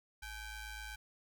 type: ring-modulated tone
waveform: sawtooth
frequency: 795 Hz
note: G5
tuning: 24 cents sharp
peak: -37 dBFS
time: 0.22-0.96 s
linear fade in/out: 10 ms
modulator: 741 Hz
effects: none